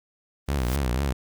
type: noise with exponential growth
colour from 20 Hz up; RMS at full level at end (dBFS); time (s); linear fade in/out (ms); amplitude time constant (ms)
white; -33; 0.46-0.76; 5; 64
type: tone with vibrato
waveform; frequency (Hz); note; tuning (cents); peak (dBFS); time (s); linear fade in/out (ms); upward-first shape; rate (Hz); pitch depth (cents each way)
sawtooth; 65.41; C2; 0; -19; 0.48-1.13; 10; triangle; 4.1; 200
effects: none